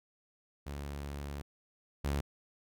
sawtooth tone pair in turn, 71.2 / 70.95 Hz, C#2 / C#2, +47 / +41 cents, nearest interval unison, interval 6 cents, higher first, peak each -35 / -27 dBFS, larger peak second, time 0.66-1.42 / 2.04-2.21 s, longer first, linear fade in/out 10 ms, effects none

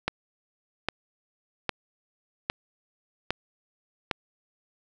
click train, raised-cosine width 0.3 ms, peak -9 dBFS, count 6, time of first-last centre 0.08-4.112 s, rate 1.24 Hz, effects none

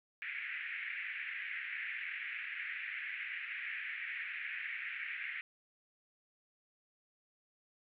white band-pass noise, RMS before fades -42 dBFS, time 0.22-5.41 s, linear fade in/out 0 ms, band 1700 to 2400 Hz, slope 48 dB/octave, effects none

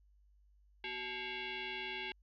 sine tone with frequency modulation, 244.1 Hz, B3, 20 cents flat, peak -39 dBFS, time 0.84-2.12 s, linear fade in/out 2 ms, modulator 619 Hz, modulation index 5.2, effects added 50 Hz sine -64 dBFS peak until 2.22 s

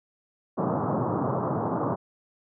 pink band-pass noise, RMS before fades -27 dBFS, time 0.57-1.96 s, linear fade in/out 20 ms, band 110 to 1200 Hz, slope 48 dB/octave, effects none

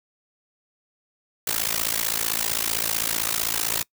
white noise with amplitude modulation, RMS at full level -21 dBFS, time 1.47-3.83 s, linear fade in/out 5 ms, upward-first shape sine, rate 55.6 Hz, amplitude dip 100%, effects noise-tail reverb RT60 0.1 s tail -24 dB re dry

